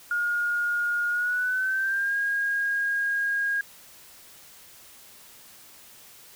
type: tone with pitch glide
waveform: sine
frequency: 1427 to 1629.8 Hz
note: F6 to G#6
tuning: +37 to -33 cents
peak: -23 dBFS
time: 0.11-3.61 s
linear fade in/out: 2 ms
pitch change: +230 cents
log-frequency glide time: 1.09-2.17 s
effects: white hiss -50 dBFS RMS until 6.35 s